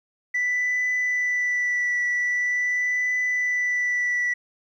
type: tone with vibrato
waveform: sine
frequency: 1975.5 Hz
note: B6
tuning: in tune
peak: -19 dBFS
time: 0.34-4.34 s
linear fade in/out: 10 ms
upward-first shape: triangle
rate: 0.44 Hz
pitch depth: 18 cents each way
effects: tanh soft clip ceiling -19 dBFS + 10-bit